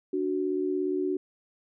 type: tone pair together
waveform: sine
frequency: 293.7 / 370.8 Hz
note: D4 / F#4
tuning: 0 / +4 cents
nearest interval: major third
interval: 404 cents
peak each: -30 / -27 dBFS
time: 0.13-1.17 s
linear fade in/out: 5 ms
effects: none